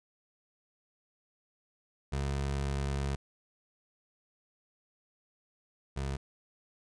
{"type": "tone pair in turn", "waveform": "25% pulse", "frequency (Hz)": [69.3, 68.35], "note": ["C#2", "C#2"], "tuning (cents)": [0, -24], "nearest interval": "unison", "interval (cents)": 24, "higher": "first", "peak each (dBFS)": [-27, -29], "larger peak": "first", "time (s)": [[2.12, 3.16], [5.96, 6.17]], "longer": "first", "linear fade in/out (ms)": 10, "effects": ["resampled to 22050 Hz"]}